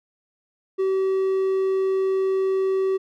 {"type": "tone", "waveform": "triangle", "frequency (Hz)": 382.5, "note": "G4", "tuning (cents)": -42, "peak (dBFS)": -17, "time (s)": [0.78, 2.98], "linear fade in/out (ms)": 20, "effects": []}